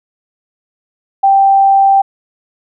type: tone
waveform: sine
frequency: 784 Hz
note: G5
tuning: in tune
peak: -5 dBFS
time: 1.23-2.02 s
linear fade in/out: 10 ms
effects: none